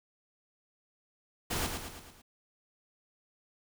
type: noise with echo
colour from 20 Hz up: pink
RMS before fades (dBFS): -33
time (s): 1.5-1.67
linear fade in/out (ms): 10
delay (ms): 110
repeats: 5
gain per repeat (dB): -5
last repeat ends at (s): 2.22
effects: none

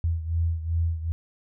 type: beating tone pair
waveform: sine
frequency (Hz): 82.41 / 85.01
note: E2 / F2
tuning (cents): 0 / -46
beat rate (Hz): 2.6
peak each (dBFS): -24 / -29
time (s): 0.04-1.12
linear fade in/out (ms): 0
effects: none

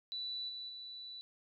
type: tone with level steps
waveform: sine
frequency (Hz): 3964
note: B7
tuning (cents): +6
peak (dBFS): -38 / -42 / -45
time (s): 0.12-1.21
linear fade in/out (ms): 0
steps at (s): 0.48 / 0.68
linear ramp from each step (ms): 20
effects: none

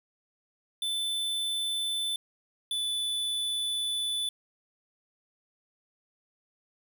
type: tone pair in turn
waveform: square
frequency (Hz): 3520 / 3484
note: A7 / A7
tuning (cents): 0 / -18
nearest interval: unison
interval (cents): 18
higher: first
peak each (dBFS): -29 / -29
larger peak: neither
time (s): 0.82-2.16 / 2.71-4.29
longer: second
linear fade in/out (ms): 2
effects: none

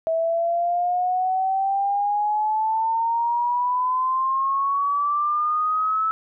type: exponential sweep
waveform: sine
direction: up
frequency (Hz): 648 to 1311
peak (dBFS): -19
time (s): 0.07-6.11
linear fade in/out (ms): 0
effects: none

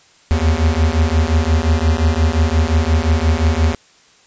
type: beating tone pair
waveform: square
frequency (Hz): 76.8 / 82.5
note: D#2 / E2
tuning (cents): -22 / +2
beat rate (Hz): 5.7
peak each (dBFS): -16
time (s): 0.31-3.75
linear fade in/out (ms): 0
effects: white hiss -50 dBFS RMS until 4.26 s + resampled to 16000 Hz

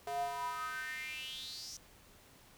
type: tone with high-pass filter sweep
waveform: square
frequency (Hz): 140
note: C#3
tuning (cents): +18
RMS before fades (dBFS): -41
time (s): 0.07-1.77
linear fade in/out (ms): 2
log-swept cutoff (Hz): 580 to 5900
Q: 7.2
effects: pink hiss -61 dBFS RMS until 2.57 s

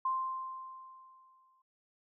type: tone with exponential decay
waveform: sine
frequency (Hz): 1046.5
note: C6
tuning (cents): 0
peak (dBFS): -28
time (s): 0.05-1.62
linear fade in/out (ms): 5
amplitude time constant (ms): 340
effects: none

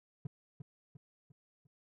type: tone with echo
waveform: triangle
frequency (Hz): 141.1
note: C#3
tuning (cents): +31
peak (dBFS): -33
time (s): 0.25-0.27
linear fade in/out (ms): 5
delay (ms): 350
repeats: 4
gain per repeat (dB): -7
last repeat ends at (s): 1.67
effects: none

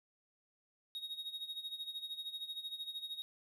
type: tone with tremolo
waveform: triangle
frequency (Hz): 3757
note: A#7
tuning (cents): +13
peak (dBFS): -37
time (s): 0.95-3.22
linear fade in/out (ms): 0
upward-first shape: sine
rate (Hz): 13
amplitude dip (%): 75
effects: none

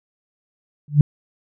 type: tone with exponential growth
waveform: sine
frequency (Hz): 146.9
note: D3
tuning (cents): +1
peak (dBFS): -3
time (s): 0.88-1.01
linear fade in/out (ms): 2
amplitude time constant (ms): 28
effects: none

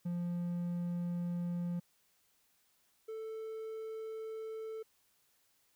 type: tone pair in turn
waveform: triangle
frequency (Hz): 174.3 / 441.6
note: F3 / A4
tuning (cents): -3 / +6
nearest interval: octave + major third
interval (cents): 1609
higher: second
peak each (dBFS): -32 / -38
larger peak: first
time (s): 0.05-1.8 / 3.08-4.83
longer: neither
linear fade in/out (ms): 10
effects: white hiss -73 dBFS RMS until 5.75 s

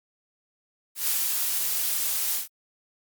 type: noise with ADSR envelope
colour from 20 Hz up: blue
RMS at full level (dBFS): -24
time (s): 0.95-2.48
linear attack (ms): 130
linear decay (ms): 160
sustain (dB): -2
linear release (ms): 130
effects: Opus 48 kbps

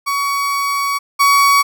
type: tone pair in turn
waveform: 35% pulse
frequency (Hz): 1126 / 1126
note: C#6 / C#6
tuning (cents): +27 / +27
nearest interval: unison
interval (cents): 0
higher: neither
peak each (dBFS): -14 / -7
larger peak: second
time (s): 0.06-0.99 / 1.19-1.63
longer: first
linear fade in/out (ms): 20
effects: none

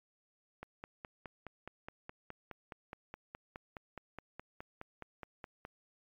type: click train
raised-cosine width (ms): 0.5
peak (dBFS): -29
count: 25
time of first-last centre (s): 0.63-5.651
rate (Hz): 4.78
effects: MP3 96 kbps

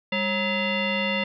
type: tone with frequency modulation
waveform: sine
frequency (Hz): 1289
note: E6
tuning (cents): -39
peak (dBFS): -22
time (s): 0.12-1.24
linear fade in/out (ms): 5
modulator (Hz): 745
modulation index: 2.7
effects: none

